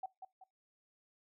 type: tone with echo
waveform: sine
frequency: 757 Hz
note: F#5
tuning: 39 cents sharp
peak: -37 dBFS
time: 0.03-0.06 s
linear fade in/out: 5 ms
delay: 190 ms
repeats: 2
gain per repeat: -8 dB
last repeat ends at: 0.44 s
effects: noise-tail reverb RT60 0.2 s tail -20 dB re dry